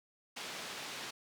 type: band-pass noise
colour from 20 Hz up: white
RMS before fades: -44 dBFS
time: 0.36-1.11 s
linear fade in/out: 10 ms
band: 160 to 4500 Hz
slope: 12 dB/octave
effects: none